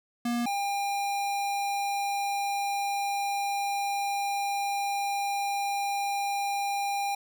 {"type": "tone pair in turn", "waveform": "square", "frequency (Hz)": [238.4, 801.9], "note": ["A#3", "G5"], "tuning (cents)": [39, 39], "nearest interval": "octave + major sixth", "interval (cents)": 2100, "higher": "second", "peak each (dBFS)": [-27, -28], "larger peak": "first", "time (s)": [[0.25, 0.46], [0.46, 7.15]], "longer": "second", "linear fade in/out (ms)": 5, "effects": []}